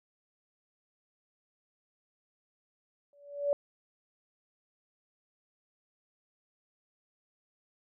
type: tone with exponential growth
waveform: sine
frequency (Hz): 573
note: D5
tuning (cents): -43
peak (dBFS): -22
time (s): 3.13-3.53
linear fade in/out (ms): 1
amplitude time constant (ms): 86
effects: none

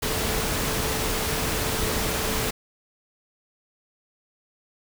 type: tone in noise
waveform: sine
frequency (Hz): 440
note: A4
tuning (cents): 0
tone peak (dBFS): -34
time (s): 0.02-2.51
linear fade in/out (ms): 10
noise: pink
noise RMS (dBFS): -26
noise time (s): 0.02-2.51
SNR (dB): -11
effects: none

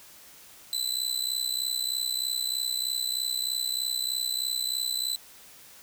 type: tone with amplitude modulation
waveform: sawtooth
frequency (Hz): 4007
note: B7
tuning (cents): +24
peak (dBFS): -21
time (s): 0.73-5.16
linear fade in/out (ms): 0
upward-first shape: sine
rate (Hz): 63.2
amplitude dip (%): 80
effects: white hiss -51 dBFS RMS until 5.82 s

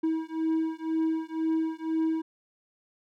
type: beating tone pair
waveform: triangle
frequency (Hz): 320.2 / 322.2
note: D#4 / E4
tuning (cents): +50 / -39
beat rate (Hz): 2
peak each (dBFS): -27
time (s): 0.03-2.22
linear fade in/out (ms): 10
effects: none

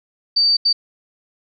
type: tone bursts at uneven times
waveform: sine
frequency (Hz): 4615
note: D8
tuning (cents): -31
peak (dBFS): -12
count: 2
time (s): 0.36-0.57 / 0.65-0.73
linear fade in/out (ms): 10
effects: none

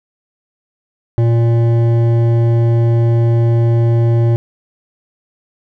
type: tone with hard clipping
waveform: sine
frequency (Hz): 116.54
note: A#2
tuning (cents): 0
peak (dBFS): -11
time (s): 1.18-4.36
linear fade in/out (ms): 0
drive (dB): 11
effects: none

